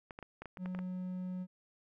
clicks, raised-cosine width 0.5 ms, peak -30 dBFS, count 9, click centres 0.108 / 0.189 / 0.227 / 0.42 / 0.457 / 0.572 / 0.659 / 0.749 / 0.79 s
triangle tone, 183.1 Hz, F#3, 18 cents flat, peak -35 dBFS, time 0.58-1.47 s, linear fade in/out 50 ms
effects none

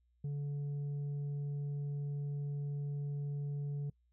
triangle tone with tanh clipping, 143.6 Hz, D3, 39 cents flat, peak -36 dBFS, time 0.24-3.9 s, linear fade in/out 5 ms, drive 8 dB, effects noise-tail reverb RT60 0.1 s tail -25 dB re dry + added 60 Hz sine -70 dBFS peak until 4.12 s

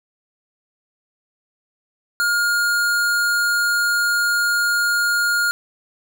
square tone, 1420 Hz, F6, 28 cents sharp, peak -17 dBFS, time 2.2-5.51 s, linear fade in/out 0 ms, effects none

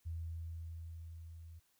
sine tone with level ramp, 82.41 Hz, E2, in tune, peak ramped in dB -38 to -50 dBFS, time 0.05-1.6 s, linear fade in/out 20 ms, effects white hiss -75 dBFS RMS until 1.79 s

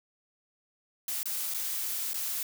blue noise with dropouts, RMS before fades -33 dBFS, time 1.08-2.43 s, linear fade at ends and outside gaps 2 ms, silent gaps 1.231-1.256 / 1.539-1.545 / 2.133-2.142 s, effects none

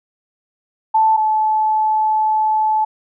sine tone pair in turn, 879 / 865.9 Hz, A5 / A5, -2 / -28 cents, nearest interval unison, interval 26 cents, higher first, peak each -10 / -13 dBFS, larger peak first, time 0.94-1.17 / 1.17-2.85 s, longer second, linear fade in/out 10 ms, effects none

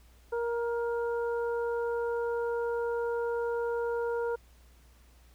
harmonic tone, 470 Hz, A#4, 14 cents sharp, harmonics 1 / 2 / 3, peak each -29 / -38 / -41 dBFS, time 0.32-4.36 s, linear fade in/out 10 ms, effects added 60 Hz sine -56 dBFS peak until 5.34 s + pink hiss -64 dBFS RMS until 5.34 s

